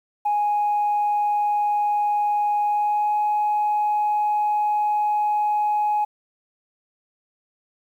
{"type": "tone with pitch glide", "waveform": "sine", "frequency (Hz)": [830.6, 838.8], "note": ["G#5", "G#5"], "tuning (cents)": [0, 17], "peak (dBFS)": -17, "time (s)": [0.25, 6.05], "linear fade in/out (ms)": 10, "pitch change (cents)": 17, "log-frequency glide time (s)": [2.65, 3.15], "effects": ["tanh soft clip ceiling -15 dBFS", "9-bit"]}